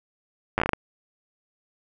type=slowing click train; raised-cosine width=0.5 ms; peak=-7 dBFS; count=8; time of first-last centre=0.58-0.733 s; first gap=9 ms; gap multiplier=1.29; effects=none